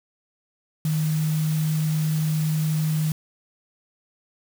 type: tone in noise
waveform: sine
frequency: 155.56 Hz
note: D#3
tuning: in tune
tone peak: -20 dBFS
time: 0.85-3.12 s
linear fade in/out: 2 ms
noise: white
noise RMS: -37 dBFS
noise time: 0.85-3.12 s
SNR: +14 dB
effects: none